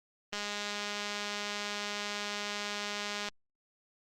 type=click train; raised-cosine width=0.2 ms; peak=-19 dBFS; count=610; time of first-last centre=0.33-3.286 s; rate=206 Hz; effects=Opus 24 kbps